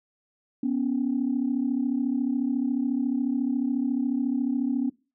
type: tone pair together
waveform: sine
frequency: 245.5 / 279.6 Hz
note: B3 / C#4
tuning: -10 / +15 cents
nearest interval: major second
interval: 225 cents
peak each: -25 dBFS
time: 0.63-4.9 s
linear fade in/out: 5 ms
effects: noise-tail reverb RT60 0.3 s tail -20 dB re dry + tanh soft clip ceiling -16 dBFS